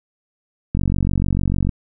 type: click train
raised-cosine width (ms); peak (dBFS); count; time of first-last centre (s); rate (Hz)
5; -7; 45; 0.75-1.692; 46.7
effects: none